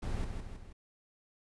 brown noise with echo, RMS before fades -35 dBFS, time 0.02-0.25 s, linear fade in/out 10 ms, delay 160 ms, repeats 3, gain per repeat -5 dB, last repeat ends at 0.73 s, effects resampled to 24000 Hz

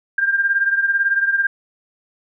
sine beating tone pair, 1594 / 1612 Hz, G6 / G6, +28 / +48 cents, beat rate 18 Hz, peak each -16 / -21 dBFS, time 0.18-1.47 s, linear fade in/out 5 ms, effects none

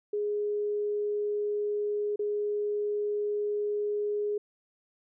sine tone with dropouts, 415.3 Hz, G#4, in tune, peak -27 dBFS, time 0.13-4.38 s, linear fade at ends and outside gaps 5 ms, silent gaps 2.16-2.192 s, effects none

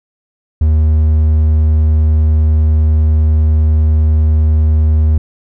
triangle tone, 77.5 Hz, D#2, 6 cents flat, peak -5 dBFS, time 0.61-5.18 s, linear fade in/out 5 ms, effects none

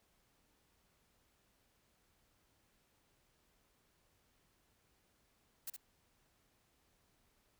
blue noise with echo, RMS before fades -43 dBFS, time 5.67-5.7 s, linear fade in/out 5 ms, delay 65 ms, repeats 1, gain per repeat -5 dB, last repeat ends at 5.765 s, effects pink hiss -75 dBFS RMS until 7.59 s

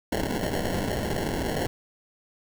white noise with sample-and-hold, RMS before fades -28 dBFS, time 0.12-1.67 s, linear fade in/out 5 ms, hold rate 1225 Hz, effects none

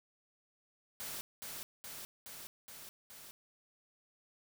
white noise with echo, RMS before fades -43 dBFS, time 1-1.21 s, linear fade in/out 0 ms, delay 420 ms, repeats 5, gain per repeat -2 dB, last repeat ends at 3.31 s, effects none

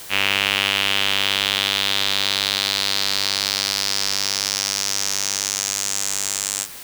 sawtooth tone with band-pass filter sweep, 99 Hz, G2, 18 cents sharp, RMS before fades -22 dBFS, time 0.09-6.67 s, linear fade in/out 50 ms, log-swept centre 2700 to 7700 Hz, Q 3.2, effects white hiss -37 dBFS RMS until 6.83 s

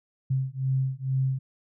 sine beating tone pair, 131.4 / 133.6 Hz, C3 / C3, +8 / +36 cents, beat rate 2.2 Hz, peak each -27 dBFS, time 0.3-1.39 s, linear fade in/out 10 ms, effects none

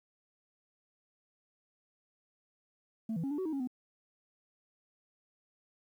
sine tone with pitch steps, 222.9 / 165.2 / 273.7 / 292.4 / 375.8 / 315.5 / 274.9 / 252.2 Hz, A3 / E3 / C#4 / D4 / F#4 / D#4 / C#4 / B3, +23 / +4 / -22 / -7 / +27 / +24 / -14 / +36 cents, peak -30 dBFS, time 3.09-3.674 s, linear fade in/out 5 ms, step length 73 ms, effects tanh soft clip ceiling -31 dBFS + 11-bit

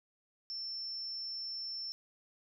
sine tone, 5370 Hz, E8, 31 cents sharp, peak -38 dBFS, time 0.5-1.92 s, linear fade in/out 0 ms, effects 13-bit

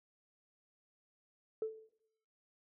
sine tone with exponential decay, 440 Hz, A4, in tune, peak -30 dBFS, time 1.62-1.89 s, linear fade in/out 2 ms, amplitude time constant 57 ms, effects noise-tail reverb RT60 0.7 s tail -17 dB re dry + tanh soft clip ceiling -28 dBFS

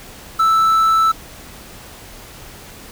triangle tone with quantisation, 1318.5 Hz, E6, in tune, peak -9 dBFS, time 0.39-1.12 s, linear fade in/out 10 ms, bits 6, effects pink hiss -38 dBFS RMS until 2.91 s

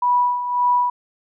sine tone with tremolo, 980 Hz, B5, 14 cents flat, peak -13 dBFS, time 0.02-0.9 s, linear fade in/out 5 ms, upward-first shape sine, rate 1.8 Hz, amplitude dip 65%, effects none

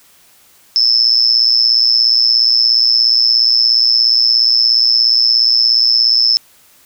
sine tone with amplitude modulation, 5260 Hz, E8, 5 cents flat, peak -4 dBFS, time 0.76-6.37 s, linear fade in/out 0 ms, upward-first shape sine, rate 117 Hz, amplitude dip 100%, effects white hiss -48 dBFS RMS until 6.85 s

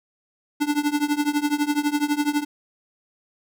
square tone with tremolo, 293.7 Hz, D4, in tune, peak -17 dBFS, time 0.6-2.45 s, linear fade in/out 20 ms, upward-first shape triangle, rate 12 Hz, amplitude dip 95%, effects none

